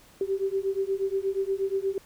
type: beating tone pair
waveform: sine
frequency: 384.7 / 393.1 Hz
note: G4 / G4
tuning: -33 / +5 cents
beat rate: 8.4 Hz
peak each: -28 dBFS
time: 0.21-1.98 s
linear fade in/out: 2 ms
effects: pink hiss -55 dBFS RMS until 2.05 s